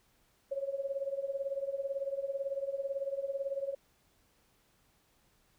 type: tone with tremolo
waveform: sine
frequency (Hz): 550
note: C#5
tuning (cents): -14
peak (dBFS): -29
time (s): 0.51-3.75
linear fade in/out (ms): 10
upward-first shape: triangle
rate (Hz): 18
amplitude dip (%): 90
effects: pink hiss -70 dBFS RMS until 5.58 s